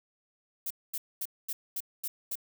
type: noise bursts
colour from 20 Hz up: violet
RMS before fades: -34 dBFS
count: 7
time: 0.66-2.355 s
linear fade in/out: 5 ms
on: 45 ms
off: 230 ms
effects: none